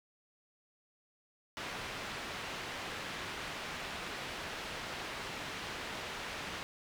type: low-pass noise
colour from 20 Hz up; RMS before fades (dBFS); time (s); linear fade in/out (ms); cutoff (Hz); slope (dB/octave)
white; -42; 1.57-6.63; 0; 2800; 12
effects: none